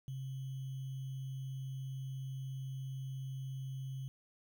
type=tone with sample-and-hold; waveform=sine; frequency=133 Hz; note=C3; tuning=29 cents sharp; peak=-39 dBFS; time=0.08-4.08 s; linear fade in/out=0 ms; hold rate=3150 Hz; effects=none